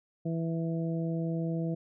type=harmonic tone; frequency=164.81 Hz; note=E3; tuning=in tune; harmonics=1 / 2 / 3 / 4; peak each=-30 / -36 / -40 / -42 dBFS; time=0.25-1.75 s; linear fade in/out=10 ms; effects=none